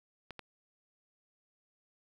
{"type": "clicks", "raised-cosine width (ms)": 0.3, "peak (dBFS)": -27, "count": 2, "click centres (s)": [0.307, 0.393], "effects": ["9-bit"]}